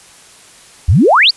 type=exponential sweep; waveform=sine; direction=up; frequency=67 to 5070 Hz; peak=-5 dBFS; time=0.88-1.31 s; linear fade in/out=10 ms; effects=white hiss -41 dBFS RMS until 1.36 s + resampled to 24000 Hz